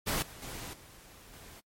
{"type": "noise with level steps", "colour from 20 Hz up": "pink", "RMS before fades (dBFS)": [-31, -49, -42, -54, -51], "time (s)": [0.06, 1.61], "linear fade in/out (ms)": 20, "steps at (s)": [0.22, 0.42, 0.73, 1.33], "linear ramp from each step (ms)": 5, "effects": ["noise-tail reverb RT60 0.1 s tail -24 dB re dry", "MP3 64 kbps"]}